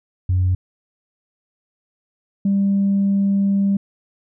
sine tone pair in turn, 91.6 / 197.94 Hz, F#2 / G3, -17 / +17 cents, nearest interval octave + minor second, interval 1334 cents, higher second, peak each -13 dBFS, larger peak neither, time 0.29-0.55 / 2.45-3.77 s, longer second, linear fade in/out 5 ms, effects tanh soft clip ceiling -11 dBFS

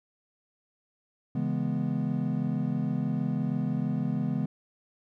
triangle chord, C# minor seventh, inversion none, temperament equal, 138.59 / 164.81 / 207.7 / 246.9 Hz, C#3 / E3 / G#3 / B3, 0 / 0 / 0 / 0 cents, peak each -30 dBFS, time 1.35-4.46 s, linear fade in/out 5 ms, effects none

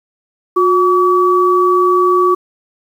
sine tone pair together, 361.4 / 1142 Hz, F#4 / D6, -41 / -49 cents, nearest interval octave + minor sixth, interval 1992 cents, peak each -11 dBFS, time 0.56-2.35 s, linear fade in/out 10 ms, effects 7-bit

